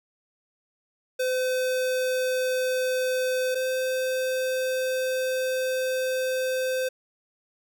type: tone pair in turn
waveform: square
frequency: 511 / 516 Hz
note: C5 / C5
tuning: -41 / -24 cents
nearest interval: unison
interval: 17 cents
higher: second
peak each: -24 / -25 dBFS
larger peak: first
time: 1.19-3.55 / 3.55-6.89 s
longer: second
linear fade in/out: 10 ms
effects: none